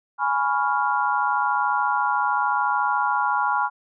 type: chord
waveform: sine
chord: C# dominant seventh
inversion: second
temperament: equal with one note detuned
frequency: 834 / 987.8 / 1108.7 / 1396.9 Hz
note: G#5 / B5 / C#6 / E#6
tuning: +7 / 0 / 0 / 0 cents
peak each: -24 / -24 / -27 / -25 dBFS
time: 0.18-3.7 s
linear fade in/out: 50 ms
effects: none